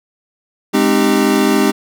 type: chord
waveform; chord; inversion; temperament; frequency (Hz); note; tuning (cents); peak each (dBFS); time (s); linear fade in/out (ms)
square; Ab major seventh; none; equal with one note detuned; 207.7 / 261.6 / 306 / 392; Ab3 / C4 / Eb4 / G4; 0 / 0 / -29 / 0; -17; 0.73-1.72; 20
effects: none

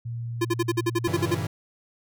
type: tone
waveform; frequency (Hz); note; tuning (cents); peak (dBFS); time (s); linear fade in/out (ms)
sine; 117.2; A#2; +10; -29; 0.05-1.21; 10
type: tone bursts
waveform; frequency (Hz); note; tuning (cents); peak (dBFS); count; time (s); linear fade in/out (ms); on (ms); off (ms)
square; 344.2; F4; -25; -21; 11; 0.41-1.35; 10; 40; 50
type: chord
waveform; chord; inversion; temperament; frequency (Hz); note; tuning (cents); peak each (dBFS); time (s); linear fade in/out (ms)
45% pulse; G diminished seventh; none; equal; 98 / 116.54 / 138.59 / 164.81; G2 / Bb2 / Db3 / Fb3; 0 / 0 / 0 / 0; -31 / -32 / -34 / -32; 1.07-1.47; 5
effects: none

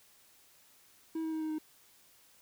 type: tone with pitch steps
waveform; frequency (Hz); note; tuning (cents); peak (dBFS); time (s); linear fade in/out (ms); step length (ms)
triangle; 322.5 / 319.3 / 316.2 / 313.1 / 310.1; E4 / D#4 / D#4 / D#4 / D#4; -38 / +45 / +28 / +11 / -6; -31; 1.15-1.585; 5; 87
effects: white hiss -63 dBFS RMS until 2.41 s

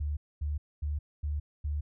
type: tone bursts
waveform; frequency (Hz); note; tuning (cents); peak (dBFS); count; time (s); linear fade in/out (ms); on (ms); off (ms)
sine; 73.8; D2; +9; -29; 5; 0-1.81; 10; 170; 240
effects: none

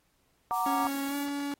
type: noise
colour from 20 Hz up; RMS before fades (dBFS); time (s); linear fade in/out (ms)
blue; -43; 0.51-1.28; 50
type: chord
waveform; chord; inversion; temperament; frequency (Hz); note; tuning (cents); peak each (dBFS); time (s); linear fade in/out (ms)
sine; Gb augmented; none; equal; 740 / 932.3 / 1174.7; Gb5 / Bb5 / D6; 0 / 0 / 0; -31; 0.51-0.87; 0
type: tone with pitch glide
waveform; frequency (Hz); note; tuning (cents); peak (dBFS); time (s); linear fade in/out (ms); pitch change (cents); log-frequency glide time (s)
45% pulse; 277.2 to 284.2; C#4 to C#4; 0 to +43; -31; 0.66-1.54; 2; +43; 1.08-1.15
type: clicks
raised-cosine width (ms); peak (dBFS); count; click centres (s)
2; -47 / -38 / -45; 3; 0.809 / 0.85 / 1.089
effects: pink hiss -71 dBFS RMS until 1.59 s + AAC 48 kbps

